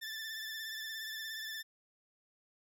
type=tone with vibrato; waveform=20% pulse; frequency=1764 Hz; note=A6; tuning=4 cents sharp; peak=-35 dBFS; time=0.01-1.63 s; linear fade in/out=20 ms; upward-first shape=sine; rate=17 Hz; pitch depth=37 cents each way; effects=none